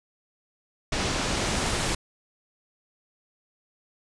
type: noise with low-pass filter sweep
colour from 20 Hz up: pink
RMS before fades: -27 dBFS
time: 0.92-1.95 s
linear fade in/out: 5 ms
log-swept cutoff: 6100 to 9400 Hz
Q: 0.93
effects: resampled to 24000 Hz